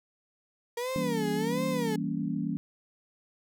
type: tone with vibrato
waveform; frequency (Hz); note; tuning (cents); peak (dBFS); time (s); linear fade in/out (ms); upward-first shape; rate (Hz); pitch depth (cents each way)
35% pulse; 466.2; A#4; 0; -29; 0.77-1.96; 5; sine; 1.4; 200
type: chord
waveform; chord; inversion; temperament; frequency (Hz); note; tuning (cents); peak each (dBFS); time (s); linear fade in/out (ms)
sine; E diminished seventh; none; equal with one note detuned; 164.81 / 196 / 233.1 / 280.1; E3 / G3 / Bb3 / Db4; 0 / 0 / 0 / +18; -34; 0.96-2.57; 0
effects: none